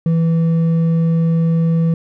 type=tone with hard clipping; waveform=sine; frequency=164.81 Hz; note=E3; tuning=in tune; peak=-13 dBFS; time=0.06-1.94 s; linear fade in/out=2 ms; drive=4 dB; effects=none